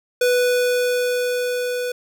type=tone with level ramp; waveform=square; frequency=493.9 Hz; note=B4; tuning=in tune; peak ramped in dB=-15 to -23 dBFS; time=0.21-1.92 s; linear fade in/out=5 ms; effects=none

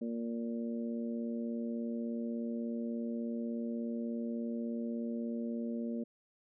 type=harmonic tone; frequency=116.54 Hz; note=A#2; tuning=in tune; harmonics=2 / 3 / 4 / 5; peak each=-35 / -45 / -45 / -47 dBFS; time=0.01-6.04 s; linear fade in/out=10 ms; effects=none

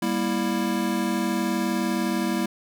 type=chord; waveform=square; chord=E diminished; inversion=first; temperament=just; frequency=197.78 / 237.3 / 329.6 Hz; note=G3 / Bb3 / E4; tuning=+16 / +31 / 0 cents; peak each=-28 dBFS; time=0.02-2.46 s; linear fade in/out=5 ms; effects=none

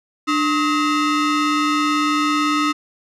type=ring-modulated tone; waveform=40% pulse; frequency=784 Hz; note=G5; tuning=in tune; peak=-12 dBFS; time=0.27-2.73 s; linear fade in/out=20 ms; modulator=487 Hz; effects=low-pass 6000 Hz 12 dB/octave

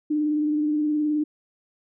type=tone with vibrato; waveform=sine; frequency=300.8 Hz; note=D4; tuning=42 cents sharp; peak=-20 dBFS; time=0.1-1.24 s; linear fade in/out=10 ms; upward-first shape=sine; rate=19 Hz; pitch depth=27 cents each way; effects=none

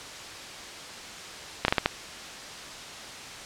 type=slowing click train; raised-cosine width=0.3 ms; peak=-4 dBFS; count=5; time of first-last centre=1.65-1.859 s; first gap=32 ms; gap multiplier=1.34; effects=white hiss -40 dBFS RMS until 3.45 s + low-pass 6000 Hz 12 dB/octave

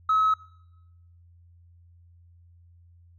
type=tone with tanh clipping; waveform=triangle; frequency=1285 Hz; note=E6; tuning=45 cents flat; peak=-19 dBFS; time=0.09-0.34 s; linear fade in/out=5 ms; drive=5 dB; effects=noise-tail reverb RT60 0.9 s tail -20 dB re dry + added 86 Hz sine -52 dBFS peak until 3.18 s

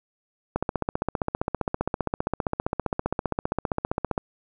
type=click train; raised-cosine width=1 ms; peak=-10 dBFS; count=56; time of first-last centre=0.56-4.178 s; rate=15.2 Hz; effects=none

